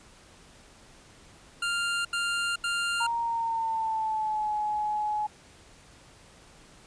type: tone bursts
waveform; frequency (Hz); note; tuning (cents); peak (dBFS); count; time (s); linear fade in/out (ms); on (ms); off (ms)
25% pulse; 1396.9; F6; 0; -23; 3; 1.62-3.068; 5; 430; 79
type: tone with pitch glide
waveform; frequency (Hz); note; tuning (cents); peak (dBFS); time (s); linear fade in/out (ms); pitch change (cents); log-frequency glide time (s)
sine; 932.3 to 845.1; A#5 to G#5; 0 to +30; -26; 3-5.27; 10; -170; 3.21-4.54
effects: pink hiss -54 dBFS RMS until 6.86 s + resampled to 22050 Hz